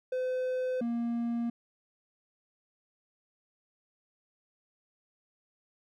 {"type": "tone pair in turn", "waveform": "triangle", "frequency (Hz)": [510, 234.9], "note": ["C5", "A#3"], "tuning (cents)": [-44, 13], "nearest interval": "octave + minor second", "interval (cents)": 1343, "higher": "first", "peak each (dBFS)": -27, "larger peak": "neither", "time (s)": [[0.12, 0.81], [0.81, 1.5]], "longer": "neither", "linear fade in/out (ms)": 5, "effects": []}